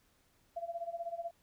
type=tone with tremolo; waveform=sine; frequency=680 Hz; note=F5; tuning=46 cents flat; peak=-34 dBFS; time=0.56-1.31 s; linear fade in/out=10 ms; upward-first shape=sine; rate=16 Hz; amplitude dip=85%; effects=pink hiss -71 dBFS RMS until 1.42 s